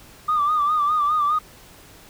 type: tone with vibrato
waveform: sine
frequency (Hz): 1200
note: D6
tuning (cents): +37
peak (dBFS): -16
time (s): 0.28-1.39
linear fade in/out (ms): 10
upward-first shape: sine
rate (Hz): 4.9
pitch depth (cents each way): 68
effects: tanh soft clip ceiling -13 dBFS + pink hiss -47 dBFS RMS until 2.09 s